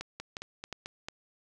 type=two click trains; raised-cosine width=0.2 ms; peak=-20 / -22 dBFS; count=4 / 4; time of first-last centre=0.01-1.085 / 0.2-0.859 s; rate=2.79 / 4.55 Hz; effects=none